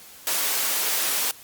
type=high-pass noise; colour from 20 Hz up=white; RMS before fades=-24 dBFS; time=0.27-1.31 s; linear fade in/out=0 ms; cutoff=360 Hz; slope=12 dB/octave; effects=white hiss -46 dBFS RMS until 1.43 s + Opus 48 kbps